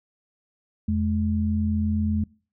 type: tone pair together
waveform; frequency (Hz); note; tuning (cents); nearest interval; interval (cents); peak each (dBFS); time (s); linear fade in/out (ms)
sine; 84.5 / 212.9; E2 / G#3; +43 / +43; octave + major third; 1600; -24 / -23; 0.88-2.24; 5
effects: noise-tail reverb RT60 0.4 s tail -24 dB re dry